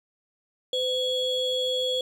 triangle ring-modulated tone, 1929 Hz, B6, 41 cents flat, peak -19 dBFS, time 0.73-2.01 s, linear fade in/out 2 ms, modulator 1420 Hz, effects none

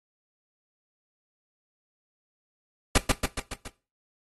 pink noise with echo, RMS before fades -18 dBFS, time 2.95-2.98 s, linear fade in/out 5 ms, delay 140 ms, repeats 5, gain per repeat -4 dB, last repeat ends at 3.68 s, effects noise-tail reverb RT60 0.3 s tail -18 dB re dry + AAC 32 kbps

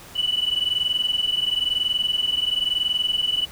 sine tone pair together, 2956 / 2977 Hz, F#7 / F#7, -2 / +10 cents, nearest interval unison, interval 12 cents, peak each -22 dBFS, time 0.15-3.46 s, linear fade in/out 20 ms, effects tanh soft clip ceiling -14 dBFS + pink hiss -43 dBFS RMS until 3.51 s

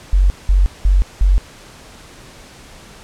sine tone bursts, 46.74 Hz, F#1, 18 cents sharp, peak -8 dBFS, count 4, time 0.13-1.38 s, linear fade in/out 0 ms, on 170 ms, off 190 ms, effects pink hiss -40 dBFS RMS until 3.03 s + low-pass 9000 Hz 12 dB/octave

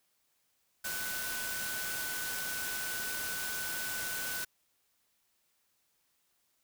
sine tone in noise, 1500 Hz, F#6, 23 cents sharp, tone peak -39 dBFS, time 0.84-4.45 s, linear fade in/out 10 ms, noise white, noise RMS -38 dBFS, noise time 0.84-4.45 s, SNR -4 dB, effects white hiss -75 dBFS RMS until 6.63 s

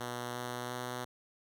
5% pulse tone with pitch steps, 121.7 / 122.76 / 123.83 Hz, B2 / B2 / B2, -25 / -10 / +5 cents, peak -26 dBFS, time 0-1.05 s, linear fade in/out 10 ms, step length 350 ms, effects none

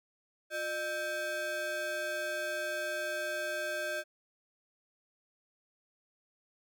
square ring-modulated tone, 481.4 Hz, B4, 44 cents flat, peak -31 dBFS, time 0.5-4.04 s, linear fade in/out 50 ms, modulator 1090 Hz, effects none

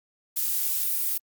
violet noise, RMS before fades -26 dBFS, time 0.36-1.18 s, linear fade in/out 10 ms, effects Opus 48 kbps

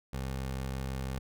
20% pulse tone, 66 Hz, C2, 16 cents sharp, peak -29 dBFS, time 0.13-1.19 s, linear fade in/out 5 ms, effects none

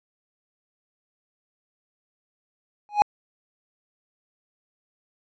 triangle tone with exponential growth, 830.6 Hz, G#5, in tune, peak -7 dBFS, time 2.89-3.02 s, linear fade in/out 0 ms, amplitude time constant 27 ms, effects resampled to 16000 Hz

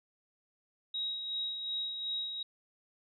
sine tone with tremolo, 3809 Hz, A#7, 37 cents sharp, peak -32 dBFS, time 0.94-2.43 s, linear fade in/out 5 ms, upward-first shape sine, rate 2.7 Hz, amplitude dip 45%, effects none

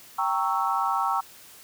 sine chord, G diminished seventh, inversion none, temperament equal with one note detuned, 784 / 924.8 / 1108.7 / 1318.5 Hz, G5 / Bb5 / Db6 / Fb6, 0 / -14 / 0 / 0 cents, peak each -28 dBFS, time 0.18-1.21 s, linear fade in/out 10 ms, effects white hiss -49 dBFS RMS until 1.63 s

